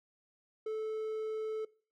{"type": "tone", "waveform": "triangle", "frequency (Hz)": 436.4, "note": "A4", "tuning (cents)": -14, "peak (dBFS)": -32, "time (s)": [0.66, 1.65], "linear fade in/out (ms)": 5, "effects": ["noise-tail reverb RT60 0.4 s tail -22 dB re dry"]}